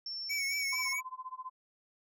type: tone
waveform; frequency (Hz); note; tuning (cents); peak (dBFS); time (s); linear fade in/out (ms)
sine; 5410; E8; +44; -37; 0.06-0.93; 2
type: tone with vibrato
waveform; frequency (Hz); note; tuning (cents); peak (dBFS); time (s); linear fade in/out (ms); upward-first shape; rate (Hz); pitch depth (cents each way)
square; 2242; C#7; +19; -33; 0.29-1.01; 20; triangle; 4.5; 57
type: tone with tremolo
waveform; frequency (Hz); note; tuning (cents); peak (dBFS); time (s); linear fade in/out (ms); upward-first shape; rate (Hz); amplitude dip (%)
sine; 1028; C6; -31; -37; 0.72-1.5; 10; sine; 15; 95
effects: none